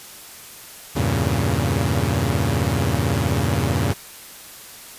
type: chord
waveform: sawtooth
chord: E diminished seventh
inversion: none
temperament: equal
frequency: 82.41 / 98 / 116.54 / 138.59 Hz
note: E2 / G2 / Bb2 / Db3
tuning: 0 / 0 / 0 / 0 cents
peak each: -20 dBFS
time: 0.95-3.94 s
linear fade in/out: 20 ms
effects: white hiss -40 dBFS RMS until 4.98 s + resampled to 32000 Hz